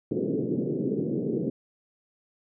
white band-pass noise, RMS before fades -28 dBFS, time 0.11-1.5 s, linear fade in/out 2 ms, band 130 to 450 Hz, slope 48 dB/octave, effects none

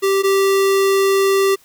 square tone pair in turn, 390.6 / 390.6 Hz, G4 / G4, -6 / -6 cents, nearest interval unison, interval 0 cents, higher neither, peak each -14 / -13 dBFS, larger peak second, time 0.02-0.23 / 0.23-1.56 s, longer second, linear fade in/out 20 ms, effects white hiss -52 dBFS RMS until 1.64 s

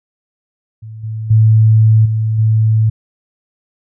sine tone with level steps, 110 Hz, A2, in tune, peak -27 / -19 / -5 / -12 / -8 dBFS, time 0.82-2.9 s, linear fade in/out 10 ms, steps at 1.03 / 1.3 / 2.05 / 2.38 s, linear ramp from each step 10 ms, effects none

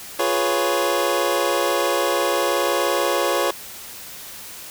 25% pulse chord, C# dominant seventh, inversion first, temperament equal, 349.2 / 415.3 / 493.9 / 554.4 Hz, E#4 / G#4 / B4 / C#5, 0 / 0 / 0 / 0 cents, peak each -21 / -22 / -22 / -18 dBFS, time 0.19-3.51 s, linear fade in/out 5 ms, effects white hiss -37 dBFS RMS until 4.7 s

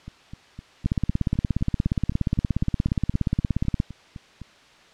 two click trains, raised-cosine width 5 ms, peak -9 / -24 dBFS, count 51 / 18, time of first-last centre 0.86-3.801 / 0.08-4.417 s, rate 17 / 3.92 Hz, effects white hiss -52 dBFS RMS until 4.93 s + low-pass 4000 Hz 12 dB/octave

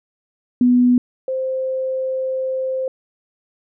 sine tone pair in turn, 246.9 / 522.6 Hz, B3 / C5, 0 / -2 cents, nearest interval octave + minor second, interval 1298 cents, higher second, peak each -10 / -19 dBFS, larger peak first, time 0.61-0.98 / 1.28-2.88 s, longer second, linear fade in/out 2 ms, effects none

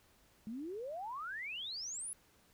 sine exponential sweep, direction up, 208.8 to 11020 Hz, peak -40 dBFS, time 0.47-2.13 s, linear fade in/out 0 ms, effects pink hiss -68 dBFS RMS until 2.53 s

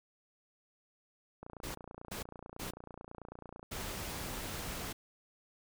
click train, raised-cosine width 1 ms, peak -32 dBFS, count 65, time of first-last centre 1.43-3.629 s, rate 29.1 Hz
pink noise bursts, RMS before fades -42 dBFS, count 3, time 1.63-2.71 s, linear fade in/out 10 ms, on 120 ms, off 360 ms
pink noise, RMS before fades -41 dBFS, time 3.71-4.93 s, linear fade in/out 10 ms
effects none

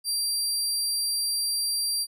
25% pulse tone, 4720 Hz, D8, 8 cents sharp, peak -20 dBFS, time 0.04-2.07 s, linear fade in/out 50 ms, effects none

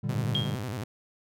triangle chord, G minor, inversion first, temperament equal, 116.54 / 146.83 / 196 Hz, Bb2 / D3 / G3, 0 / 0 / 0 cents, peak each -30 / -30 / -32 dBFS, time 0.03-0.56 s, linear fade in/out 10 ms
sawtooth tone with vibrato, 113.8 Hz, A#2, 41 cents flat, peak -28 dBFS, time 0.09-0.84 s, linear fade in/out 5 ms, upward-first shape square, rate 11 Hz, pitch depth 200 cents each way
sine tone with exponential decay, 3236 Hz, G#7, 46 cents flat, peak -23 dBFS, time 0.35-0.61 s, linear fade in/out 0 ms, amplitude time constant 56 ms
effects none

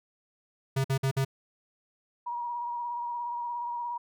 square tone bursts, 134.6 Hz, C3, 49 cents sharp, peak -25 dBFS, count 4, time 0.76-1.249 s, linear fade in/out 10 ms, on 84 ms, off 51 ms
sine tone with vibrato, 956 Hz, A#5, 43 cents sharp, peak -31 dBFS, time 2.26-3.98 s, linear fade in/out 10 ms, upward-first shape sine, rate 17 Hz, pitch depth 27 cents each way
effects none

